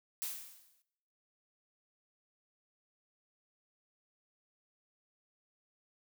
blue noise with exponential decay, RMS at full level -36 dBFS, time 0.22-0.82 s, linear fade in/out 0 ms, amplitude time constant 130 ms, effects noise-tail reverb RT60 0.8 s tail -19 dB re dry

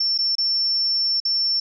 sine tone with dropouts, 5410 Hz, E8, 44 cents sharp, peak -18 dBFS, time 0-1.6 s, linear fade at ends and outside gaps 5 ms, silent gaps 0.179-0.186 / 0.354-0.382 / 1.202-1.25 s, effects none

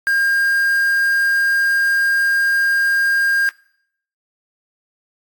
triangle tone with quantisation, 1609 Hz, G6, 45 cents sharp, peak -12 dBFS, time 0.07-3.49 s, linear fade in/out 0 ms, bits 5, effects noise-tail reverb RT60 0.7 s tail -23 dB re dry + AAC 64 kbps

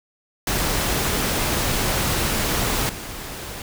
pink noise with level steps, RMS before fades -22 / -33 dBFS, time 0.47-3.62 s, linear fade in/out 2 ms, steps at 2.89 s, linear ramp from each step 2 ms, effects none

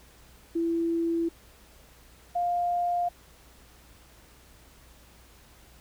sine tone pair in turn, 334.1 / 702.8 Hz, E4 / F5, +23 / +11 cents, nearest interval octave + minor second, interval 1288 cents, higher second, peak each -24 dBFS, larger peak neither, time 0.55-1.29 / 2.35-3.09 s, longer neither, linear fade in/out 10 ms, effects added 60 Hz sine -57 dBFS peak until 5.8 s + pink hiss -56 dBFS RMS until 5.8 s

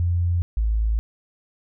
sine tone pair in turn, 87.1 / 54.51 Hz, F2 / A1, -4 / -15 cents, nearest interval minor sixth, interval 811 cents, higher first, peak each -18 dBFS, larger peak neither, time 0-0.42 / 0.57-0.99 s, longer neither, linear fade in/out 0 ms, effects none

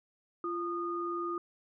sine tone pair together, 344.6 / 1227 Hz, F4 / D#6, -23 / -25 cents, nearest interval octave + minor seventh, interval 2198 cents, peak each -35 / -35 dBFS, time 0.44-1.38 s, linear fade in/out 2 ms, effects none

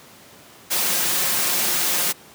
white noise with comb filter, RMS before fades -21 dBFS, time 0.7-2.13 s, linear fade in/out 20 ms, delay 5.6 ms, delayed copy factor +0.5, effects pink hiss -46 dBFS RMS until 2.34 s + high-pass 150 Hz 12 dB/octave

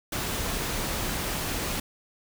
pink noise, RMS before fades -30 dBFS, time 0.12-1.8 s, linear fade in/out 5 ms, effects none

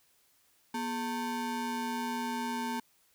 square ring-modulated tone, 329.6 Hz, E4, in tune, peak -30 dBFS, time 0.74-2.8 s, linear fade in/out 5 ms, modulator 571 Hz, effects white hiss -68 dBFS RMS until 3.14 s

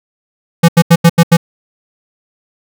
square tone bursts, 168.4 Hz, E3, 37 cents sharp, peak -3 dBFS, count 6, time 0.63-1.37 s, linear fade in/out 10 ms, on 55 ms, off 82 ms, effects none

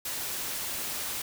white noise, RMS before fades -34 dBFS, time 0.05-1.22 s, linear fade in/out 5 ms, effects none

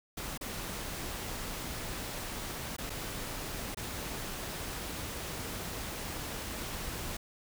pink noise with dropouts, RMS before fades -39 dBFS, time 0.17-7.17 s, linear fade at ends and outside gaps 5 ms, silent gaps 0.377-0.41 / 2.766-2.783 / 2.897-2.901 / 3.747-3.77 s, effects none

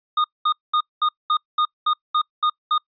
square tone bursts, 1228 Hz, D#6, 23 cents flat, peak -17 dBFS, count 10, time 0.17-2.78 s, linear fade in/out 5 ms, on 72 ms, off 210 ms, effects noise-tail reverb RT60 0.1 s tail -25 dB re dry + resampled to 11025 Hz

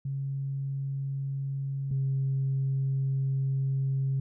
sine tone pair in turn, 137.1 / 135.06 Hz, C#3 / C#3, -19 / -45 cents, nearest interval unison, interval 26 cents, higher first, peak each -29 / -24 dBFS, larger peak second, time 0.05-1.91 / 1.91-4.2 s, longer second, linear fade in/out 5 ms, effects tanh soft clip ceiling -21 dBFS

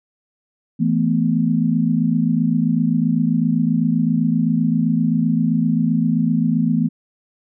sine chord, E suspended fourth, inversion none, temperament equal with one note detuned, 164.81 / 220 / 247.7 Hz, E3 / A3 / B3, 0 / 0 / +5 cents, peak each -19 dBFS, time 0.79-6.89 s, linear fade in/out 20 ms, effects none

